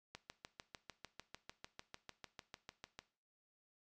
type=click train; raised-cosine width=0.2 ms; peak=-30 dBFS; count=20; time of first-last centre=0.15-2.99 s; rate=6.69 Hz; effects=noise-tail reverb RT60 0.4 s tail -17 dB re dry